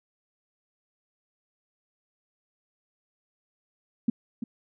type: tone with echo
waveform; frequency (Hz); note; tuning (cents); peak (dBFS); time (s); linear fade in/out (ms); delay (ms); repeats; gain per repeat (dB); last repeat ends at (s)
sine; 232.6; A#3; -4; -18; 4.08-4.1; 5; 340; 1; -10; 4.44
effects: none